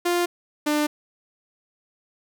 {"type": "tone pair in turn", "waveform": "sawtooth", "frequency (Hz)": [350, 298.6], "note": ["F4", "D4"], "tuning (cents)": [4, 29], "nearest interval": "minor third", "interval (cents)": 275, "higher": "first", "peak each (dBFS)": [-16, -16], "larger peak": "neither", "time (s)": [[0.05, 0.26], [0.66, 0.87]], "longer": "neither", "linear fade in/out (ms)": 10, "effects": []}